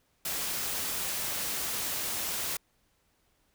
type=noise; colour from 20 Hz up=white; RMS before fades=-33 dBFS; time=0.25-2.57 s; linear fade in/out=5 ms; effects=pink hiss -71 dBFS RMS until 3.54 s